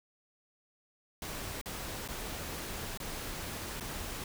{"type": "noise with dropouts", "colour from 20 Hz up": "pink", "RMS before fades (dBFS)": -40, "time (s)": [1.22, 4.24], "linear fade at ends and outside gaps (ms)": 2, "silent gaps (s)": [[1.614, 1.658], [2.078, 2.086], [2.975, 3.001], [3.8, 3.807]], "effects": []}